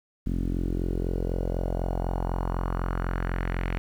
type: tone with low-pass filter sweep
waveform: sawtooth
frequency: 44 Hz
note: F1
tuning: 14 cents sharp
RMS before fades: -28 dBFS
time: 0.26-3.78 s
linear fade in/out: 0 ms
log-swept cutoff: 250 to 2300 Hz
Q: 2.7
effects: 9-bit